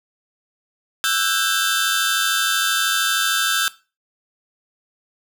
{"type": "tone cluster", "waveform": "sawtooth", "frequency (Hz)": [1329, 1515, 1608, 3576], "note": ["E6", "F#6", "G6", "A7"], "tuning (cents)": [14, 40, 44, 27], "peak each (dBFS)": -20, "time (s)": [1.04, 3.68], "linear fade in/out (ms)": 0, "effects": ["noise-tail reverb RT60 0.3 s tail -17 dB re dry"]}